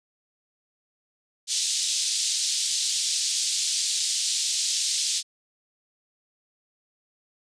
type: band-pass noise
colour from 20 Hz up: pink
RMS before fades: -26 dBFS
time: 1.47-5.23 s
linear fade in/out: 50 ms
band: 3800 to 8700 Hz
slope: 24 dB/octave
effects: resampled to 22050 Hz